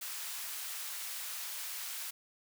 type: high-pass noise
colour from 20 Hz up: white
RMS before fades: -41 dBFS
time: 0.01-2.11 s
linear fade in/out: 10 ms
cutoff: 1000 Hz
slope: 12 dB/octave
effects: none